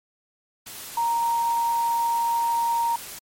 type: tone in noise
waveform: sine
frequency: 932.3 Hz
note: A#5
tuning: in tune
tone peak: -20 dBFS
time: 0.97-2.96 s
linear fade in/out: 5 ms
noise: white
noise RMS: -38 dBFS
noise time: 0.66-3.19 s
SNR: +15 dB
effects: MP3 64 kbps